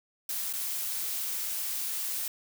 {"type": "noise with dropouts", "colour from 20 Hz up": "blue", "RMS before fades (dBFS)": -33, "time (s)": [0.29, 2.28], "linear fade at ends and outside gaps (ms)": 2, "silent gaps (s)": [0.528, 0.535], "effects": []}